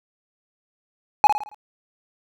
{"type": "tone with echo", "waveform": "triangle", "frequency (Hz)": 841, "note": "G#5", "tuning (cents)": 22, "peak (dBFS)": -6, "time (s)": [1.24, 1.27], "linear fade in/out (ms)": 0, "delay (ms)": 55, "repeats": 5, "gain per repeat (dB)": -7, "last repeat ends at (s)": 1.545, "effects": []}